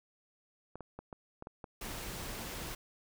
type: clicks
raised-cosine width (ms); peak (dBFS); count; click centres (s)
1; -30; 7; 0.756 / 0.807 / 0.99 / 1.128 / 1.424 / 1.471 / 1.642
type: noise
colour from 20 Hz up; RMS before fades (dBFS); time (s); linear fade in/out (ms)
pink; -42; 1.81-2.75; 5
effects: none